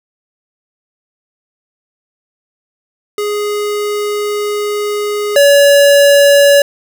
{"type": "tone pair in turn", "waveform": "square", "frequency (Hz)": [415.3, 567.8], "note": ["G#4", "C#5"], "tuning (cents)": [0, 41], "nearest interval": "perfect fourth", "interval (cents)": 541, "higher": "second", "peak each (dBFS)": [-15, -5], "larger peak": "second", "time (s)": [[3.18, 5.36], [5.36, 6.62]], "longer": "first", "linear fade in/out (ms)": 2, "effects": []}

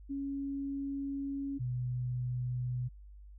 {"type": "tone pair in turn", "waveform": "sine", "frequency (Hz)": [277.2, 124.55], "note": ["C#4", "B2"], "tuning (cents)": [0, 15], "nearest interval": "octave + major second", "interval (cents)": 1385, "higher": "first", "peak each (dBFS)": [-34, -32], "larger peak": "second", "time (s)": [[0.09, 1.59], [1.59, 2.89]], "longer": "first", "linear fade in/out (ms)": 20, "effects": ["added 50 Hz sine -49 dBFS peak until 3.38 s"]}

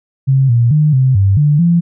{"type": "tone with pitch steps", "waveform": "sine", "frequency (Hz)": [134.3, 118.4, 151.7, 130.8, 97.9, 147.6, 171], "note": ["C3", "A#2", "D#3", "C3", "G2", "D3", "F3"], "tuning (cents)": [46, 27, -44, 0, -2, 9, -36], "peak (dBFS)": -7, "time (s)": [0.27, 1.81], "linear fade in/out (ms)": 20, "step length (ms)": 220, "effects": []}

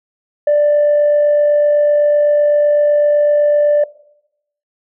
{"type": "tone with amplitude modulation", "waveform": "sine", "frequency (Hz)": 589, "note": "D5", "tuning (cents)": 5, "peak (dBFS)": -6, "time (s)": [0.47, 3.84], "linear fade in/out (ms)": 5, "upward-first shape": "sine", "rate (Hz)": 47.9, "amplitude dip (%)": 25, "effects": ["noise-tail reverb RT60 0.8 s tail -21 dB re dry", "tanh soft clip ceiling -6 dBFS"]}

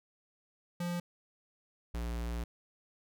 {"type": "tone pair in turn", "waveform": "square", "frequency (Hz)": [174.61, 58.43], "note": ["F3", "A#1"], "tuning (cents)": [0, 5], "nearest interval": "octave + perfect fifth", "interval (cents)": 1895, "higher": "first", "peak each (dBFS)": [-34, -35], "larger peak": "first", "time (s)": [[0.8, 1], [1.94, 2.44]], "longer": "second", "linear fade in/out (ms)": 5, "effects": []}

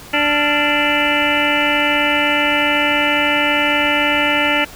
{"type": "harmonic tone with a mistuned harmonic", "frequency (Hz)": 293.7, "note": "D4", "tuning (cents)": 0, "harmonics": [1, 2, 3, 5, 6, 7, 8, 9, 10], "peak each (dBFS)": [-22, -22, -22, -22, -22, -22, -22, -22, -22], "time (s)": [0.13, 4.65], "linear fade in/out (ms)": 10, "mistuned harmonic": 5, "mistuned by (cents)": -110, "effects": ["pink hiss -37 dBFS RMS until 4.75 s"]}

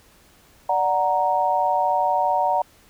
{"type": "chord", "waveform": "sine", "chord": "D augmented", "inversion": "none", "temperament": "equal", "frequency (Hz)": [587.3, 740, 932.3], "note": ["D5", "F#5", "A#5"], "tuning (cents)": [0, 0, 0], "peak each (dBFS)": [-25, -21, -21], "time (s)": [0.69, 2.62], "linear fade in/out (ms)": 5, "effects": ["pink hiss -54 dBFS RMS until 2.89 s"]}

